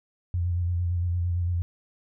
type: tone with vibrato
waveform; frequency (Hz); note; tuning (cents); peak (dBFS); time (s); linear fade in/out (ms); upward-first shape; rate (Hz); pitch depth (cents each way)
sine; 87.5; F2; +4; -23; 0.34-1.62; 0; square; 8.8; 30
effects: none